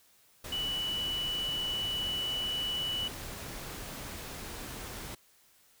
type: tone in noise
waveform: sine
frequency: 2960 Hz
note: F#7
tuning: in tune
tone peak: -31 dBFS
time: 0.52-3.08 s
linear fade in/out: 5 ms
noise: pink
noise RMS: -42 dBFS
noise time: 0.44-5.15 s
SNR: +8 dB
effects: white hiss -64 dBFS RMS until 5.8 s